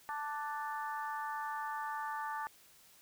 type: harmonic tone with a mistuned harmonic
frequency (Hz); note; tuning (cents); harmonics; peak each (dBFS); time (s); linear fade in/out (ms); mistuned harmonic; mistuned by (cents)
293.7; D4; 0; 3 / 4 / 5 / 6; -39 / -42 / -47 / -46; 0.09-2.47; 0; 5; +23
effects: white hiss -62 dBFS RMS until 3.01 s